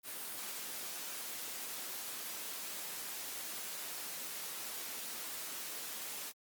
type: noise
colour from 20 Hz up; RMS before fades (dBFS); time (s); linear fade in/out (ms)
white; -43; 0.03-6.33; 50
effects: high-pass 200 Hz 12 dB/octave + Opus 32 kbps